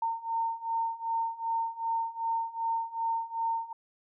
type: beating tone pair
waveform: sine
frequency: 911 / 913.6 Hz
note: A#5 / A#5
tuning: -40 / -35 cents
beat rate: 2.6 Hz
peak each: -33 / -31 dBFS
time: 0.02-3.73 s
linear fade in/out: 5 ms
effects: none